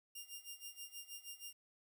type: tone with tremolo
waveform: 10% pulse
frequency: 2804 Hz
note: F7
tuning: 6 cents sharp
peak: -37 dBFS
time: 0.15-1.53 s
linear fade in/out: 5 ms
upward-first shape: sine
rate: 6.3 Hz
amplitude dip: 85%
effects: 12-bit